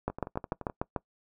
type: two click trains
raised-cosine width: 1 ms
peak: -24 / -15 dBFS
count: 8 / 7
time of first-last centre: 0.1-0.698 / 0.08-0.962 s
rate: 11.7 / 6.8 Hz
effects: noise-tail reverb RT60 0.1 s tail -23 dB re dry